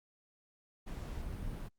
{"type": "noise", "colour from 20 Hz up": "brown", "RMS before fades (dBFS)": -41, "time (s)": [0.86, 1.69], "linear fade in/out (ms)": 20}
{"type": "clicks", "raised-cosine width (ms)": 5, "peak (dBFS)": -32, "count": 4, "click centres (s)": [1.339, 1.43, 1.478, 1.533]}
{"effects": ["Opus 48 kbps"]}